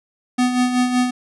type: tone with tremolo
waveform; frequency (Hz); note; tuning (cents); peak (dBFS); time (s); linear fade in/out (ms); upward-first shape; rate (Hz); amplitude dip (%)
square; 249.2; B3; +16; -14; 0.38-1.11; 10; sine; 5.3; 55
effects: resampled to 24000 Hz